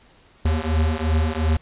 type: beating tone pair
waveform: square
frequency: 77.3 / 80.1 Hz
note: D#2 / E2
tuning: -11 / -49 cents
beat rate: 2.8 Hz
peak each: -22 dBFS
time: 0.45-1.57 s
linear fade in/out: 5 ms
effects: pink hiss -54 dBFS RMS until 1.61 s + resampled to 8000 Hz